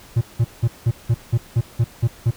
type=tone bursts; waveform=triangle; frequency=116.54 Hz; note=A#2; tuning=in tune; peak=-11 dBFS; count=10; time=0.16-2.31 s; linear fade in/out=10 ms; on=53 ms; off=180 ms; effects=pink hiss -45 dBFS RMS until 2.36 s